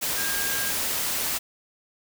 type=tone in noise; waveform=sine; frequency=1616 Hz; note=G#6; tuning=48 cents flat; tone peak=-31 dBFS; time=0.16-0.72 s; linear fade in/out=20 ms; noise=white; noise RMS=-27 dBFS; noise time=0.01-1.39 s; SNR=-7 dB; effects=none